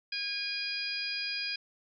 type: harmonic tone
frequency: 816 Hz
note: G#5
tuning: 31 cents flat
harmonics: 2 / 3 / 4 / 5 / 6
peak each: -42 / -37 / -43 / -43 / -35 dBFS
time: 0.12-1.56 s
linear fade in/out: 5 ms
effects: none